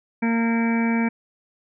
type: harmonic tone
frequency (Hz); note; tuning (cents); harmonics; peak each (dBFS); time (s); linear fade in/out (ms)
230; A#3; -23; 1 / 2 / 3 / 4 / 6 / 7 / 8 / 9 / 10; -19 / -32 / -35 / -31 / -39 / -35 / -37 / -41 / -30; 0.22-1.09; 10
effects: none